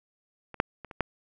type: clicks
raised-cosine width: 0.5 ms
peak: -27 / -6 / -26 / -27 / -10 dBFS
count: 5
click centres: 0.543 / 0.601 / 0.847 / 0.912 / 1.007 s
effects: none